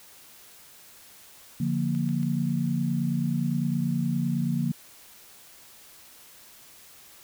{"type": "chord", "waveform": "sine", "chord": "Bb major", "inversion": "first", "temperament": "equal with one note detuned", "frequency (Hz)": [144.98, 174.61, 233.1], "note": ["D3", "F3", "Bb3"], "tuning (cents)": [-22, 0, 0], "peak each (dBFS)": -28, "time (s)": [1.6, 4.72], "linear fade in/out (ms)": 5}
{"type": "click train", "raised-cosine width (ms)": 0.2, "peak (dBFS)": -30, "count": 3, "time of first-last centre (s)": [1.95, 2.23], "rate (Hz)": 7.14}
{"effects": ["white hiss -51 dBFS RMS until 7.23 s"]}